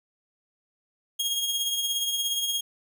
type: tone with tremolo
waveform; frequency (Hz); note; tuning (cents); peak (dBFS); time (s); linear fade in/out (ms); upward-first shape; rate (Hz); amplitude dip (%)
sawtooth; 3264; G#7; -31; -20; 1.19-2.61; 10; triangle; 17; 50
effects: none